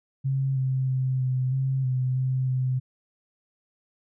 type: tone with pitch steps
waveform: sine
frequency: 134.9 / 131.3 / 130.3 / 128.5 / 133.2 / 128.2 / 130.1 / 128.8 Hz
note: C#3 / C3 / C3 / C3 / C3 / C3 / C3 / C3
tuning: -47 / +6 / -7 / -31 / +31 / -35 / -9 / -27 cents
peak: -22 dBFS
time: 0.24-2.8 s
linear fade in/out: 20 ms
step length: 320 ms
effects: none